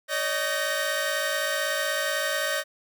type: tone cluster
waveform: sawtooth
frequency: 566 / 622 / 1538 / 1855 Hz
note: C#5 / D#5 / G6 / A#6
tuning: +36 / -1 / -33 / -9 cents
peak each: -27 dBFS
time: 0.08-2.64 s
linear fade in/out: 50 ms
effects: none